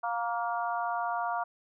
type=harmonic tone with a mistuned harmonic; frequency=234.8 Hz; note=A#3; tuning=13 cents sharp; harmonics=3 / 4 / 5 / 6; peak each=-32 / -34 / -36 / -38 dBFS; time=0.03-1.44 s; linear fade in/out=10 ms; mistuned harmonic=5; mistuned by=-22 cents; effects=none